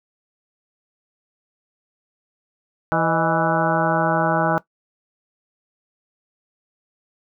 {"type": "harmonic tone with a mistuned harmonic", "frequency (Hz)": 164.8, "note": "E3", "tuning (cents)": 0, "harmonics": [1, 2, 3, 4, 5, 6, 7, 8, 9], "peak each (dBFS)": [-24, -26, -29, -23, -23, -29, -29, -26, -25], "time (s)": [2.92, 4.58], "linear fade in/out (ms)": 0, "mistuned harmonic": 4, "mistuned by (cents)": -80, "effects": ["noise-tail reverb RT60 0.1 s tail -17 dB re dry"]}